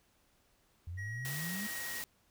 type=exponential sweep; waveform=sine; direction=up; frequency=82.5 to 215.5 Hz; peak=-39 dBFS; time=0.87-1.67 s; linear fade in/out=5 ms
type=tone with pitch glide; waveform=triangle; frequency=1902 to 1888.9 Hz; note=A#6 to A#6; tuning=+34 to +22 cents; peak=-40 dBFS; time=0.97-2.03 s; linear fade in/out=20 ms; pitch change=-12 cents; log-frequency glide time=1.37-1.51 s
type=noise; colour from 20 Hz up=white; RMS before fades=-42 dBFS; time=1.25-2.04 s; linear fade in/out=0 ms
effects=pink hiss -71 dBFS RMS until 2.3 s